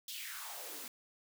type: noise with high-pass filter sweep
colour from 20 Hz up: white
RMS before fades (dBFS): -45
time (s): 0.08-0.88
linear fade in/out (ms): 2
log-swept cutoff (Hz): 3800 to 210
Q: 3.5
effects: none